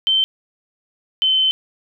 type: tone pair in turn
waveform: sine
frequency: 3102 / 3068 Hz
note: G7 / G7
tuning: -19 / -38 cents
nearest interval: unison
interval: 19 cents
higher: first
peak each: -13 dBFS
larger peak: neither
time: 0.07-0.24 / 1.22-1.51 s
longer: second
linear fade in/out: 0 ms
effects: none